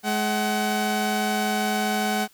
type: tone pair together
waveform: sawtooth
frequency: 211.3 / 753 Hz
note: G#3 / F#5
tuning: +30 / +30 cents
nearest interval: octave + minor seventh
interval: 2200 cents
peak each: -21 dBFS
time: 0.03-2.28 s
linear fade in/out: 50 ms
effects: white hiss -57 dBFS RMS until 2.33 s